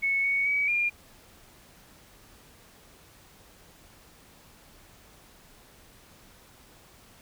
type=tone with pitch steps; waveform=sine; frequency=2206 / 2226 / 2272 / 2407 Hz; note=C#7 / C#7 / C#7 / D7; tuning=-9 / +7 / +42 / +42 cents; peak=-23 dBFS; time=0.02-0.9 s; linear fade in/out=20 ms; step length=220 ms; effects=pink hiss -55 dBFS RMS until 7.21 s

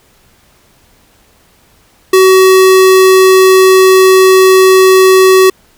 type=tone; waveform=square; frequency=377 Hz; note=F#4; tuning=32 cents sharp; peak=-3 dBFS; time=2.13-5.5 s; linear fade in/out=5 ms; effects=pink hiss -48 dBFS RMS until 5.77 s

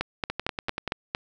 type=two click trains; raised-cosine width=0.3 ms; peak=-13 / -10 dBFS; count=7 / 6; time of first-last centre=0.3-0.877 / 0.01-1.149 s; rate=10.4 / 4.39 Hz; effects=none

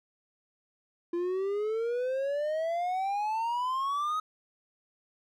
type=exponential sweep; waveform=triangle; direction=up; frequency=341.1 to 1271 Hz; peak=-26 dBFS; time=1.13-4.2 s; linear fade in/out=5 ms; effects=none

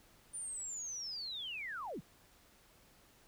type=linear sweep; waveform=sine; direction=down; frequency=9397 to 81.1 Hz; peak=-40 dBFS; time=0.33-2.01 s; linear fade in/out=20 ms; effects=pink hiss -65 dBFS RMS until 3.27 s

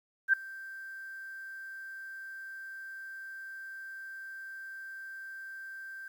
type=tone with ADSR envelope; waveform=sine; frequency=1568 Hz; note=G6; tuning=in tune; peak=-18 dBFS; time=0.28-6.08 s; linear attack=53 ms; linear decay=4 ms; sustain=-23 dB; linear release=3 ms; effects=10-bit

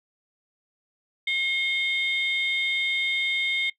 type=tone cluster; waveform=sine; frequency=2151 / 3161 / 3634 Hz; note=C7 / G7 / A#7; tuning=+47 / +14 / -45 cents; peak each=-24 / -30 / -28 dBFS; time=1.27-3.7 s; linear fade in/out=5 ms; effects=noise-tail reverb RT60 0.1 s tail -18 dB re dry + tanh soft clip ceiling -15 dBFS

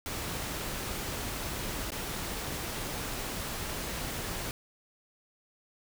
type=noise with dropouts; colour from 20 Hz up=pink; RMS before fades=-36 dBFS; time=0.06-4.51 s; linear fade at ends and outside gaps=1 ms; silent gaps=1.905-1.919 s; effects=none

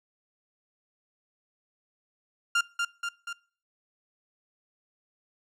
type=tone with echo; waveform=30% pulse; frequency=1396.9 Hz; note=F6; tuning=in tune; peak=-19 dBFS; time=2.55-2.61 s; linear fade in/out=5 ms; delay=240 ms; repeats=3; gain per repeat=-4 dB; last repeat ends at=3.33 s; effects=noise-tail reverb RT60 0.5 s tail -24 dB re dry + low-pass 8000 Hz 12 dB/octave

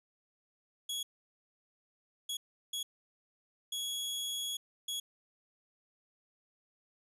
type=tone bursts at uneven times; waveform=sawtooth; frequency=3344 Hz; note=G#7; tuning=11 cents sharp; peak=-32 dBFS; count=5; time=0.89-1.03 / 2.29-2.37 / 2.73-2.83 / 3.72-4.57 / 4.88-5 s; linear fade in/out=5 ms; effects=resampled to 32000 Hz

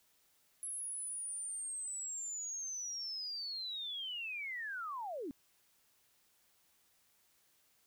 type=linear sweep; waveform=sine; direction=down; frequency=10920 to 246.9 Hz; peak=-39 dBFS; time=0.63-5.31 s; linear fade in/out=0 ms; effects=white hiss -72 dBFS RMS until 7.86 s

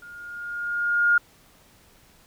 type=tone with level ramp; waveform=sine; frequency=1420 Hz; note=F6; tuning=28 cents sharp; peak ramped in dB=-41 to -14 dBFS; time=0.02-1.18 s; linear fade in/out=5 ms; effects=pink hiss -56 dBFS RMS until 2.26 s

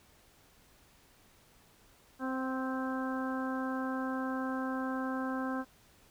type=harmonic tone with a mistuned harmonic; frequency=261.6 Hz; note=C4; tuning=in tune; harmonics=1 / 2 / 3 / 4 / 5 / 6; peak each=-34 / -41 / -43 / -42 / -44 / -43 dBFS; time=2.19-5.65 s; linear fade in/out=50 ms; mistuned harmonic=3; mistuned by=-17 cents; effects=pink hiss -63 dBFS RMS until 6.1 s

